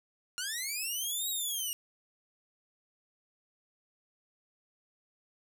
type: linear two-way sweep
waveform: 10% pulse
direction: up then down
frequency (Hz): 1396.9 to 3851 to 2829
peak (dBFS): -25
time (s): 0.38-1.73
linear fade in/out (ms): 0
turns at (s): 1.29
effects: none